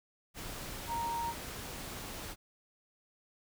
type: tone in noise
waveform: sine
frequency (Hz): 932.3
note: A#5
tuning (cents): 0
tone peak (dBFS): -33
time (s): 0.87-1.34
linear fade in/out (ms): 50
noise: pink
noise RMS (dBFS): -43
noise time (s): 0.34-2.36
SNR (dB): +7
effects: none